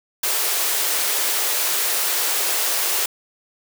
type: high-pass noise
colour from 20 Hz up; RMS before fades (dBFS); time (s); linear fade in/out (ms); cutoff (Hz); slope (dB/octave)
white; -21; 0.23-3.06; 5; 340; 48
effects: none